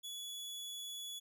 sawtooth tone, 3402 Hz, G#7, 41 cents sharp, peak -40 dBFS, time 0.03-1.2 s, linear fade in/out 20 ms, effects none

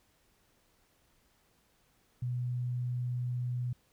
sine tone, 123.47 Hz, B2, in tune, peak -31 dBFS, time 2.22-3.73 s, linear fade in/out 5 ms, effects pink hiss -70 dBFS RMS until 3.92 s

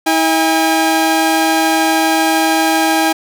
sawtooth tone pair together, 321.4 / 809.9 Hz, E4 / G#5, -44 / -44 cents, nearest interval octave + major third, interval 1600 cents, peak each -10 dBFS, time 0.06-3.13 s, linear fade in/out 10 ms, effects none

